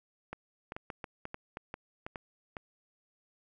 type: clicks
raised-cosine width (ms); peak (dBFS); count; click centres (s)
0.5; -24; 12; 0.33 / 0.721 / 0.765 / 0.902 / 1.042 / 1.254 / 1.344 / 1.571 / 1.741 / 2.065 / 2.158 / 2.568
effects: none

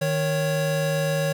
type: tone pair together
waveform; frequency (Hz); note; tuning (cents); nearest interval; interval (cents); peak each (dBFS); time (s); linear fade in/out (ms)
square; 155.56 / 554.4; D#3 / C#5; 0 / 0; octave + minor seventh; 2200; -25 / -25; 0.01-1.33; 10
effects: none

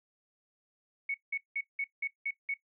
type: tone bursts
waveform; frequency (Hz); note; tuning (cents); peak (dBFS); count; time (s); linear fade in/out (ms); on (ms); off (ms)
sine; 2217; C#7; 0; -30; 7; 1.09-2.541; 5; 53; 180
effects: noise-tail reverb RT60 0.1 s tail -17 dB re dry

